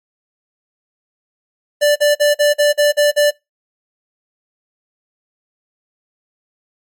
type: tone bursts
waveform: square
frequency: 587.3 Hz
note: D5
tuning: in tune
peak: -10 dBFS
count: 8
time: 1.81-3.311 s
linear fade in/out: 20 ms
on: 150 ms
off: 43 ms
effects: noise-tail reverb RT60 0.2 s tail -23 dB re dry + MP3 64 kbps